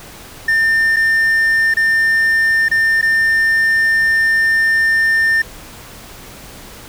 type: tone with dropouts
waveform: triangle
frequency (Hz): 1800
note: A6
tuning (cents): +39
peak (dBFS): -9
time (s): 0.48-5.42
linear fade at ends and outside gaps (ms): 5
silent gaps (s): 0.962-0.966 / 1.74-1.768 / 2.685-2.713 / 3.014-3.026
effects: pink hiss -36 dBFS RMS until 6.88 s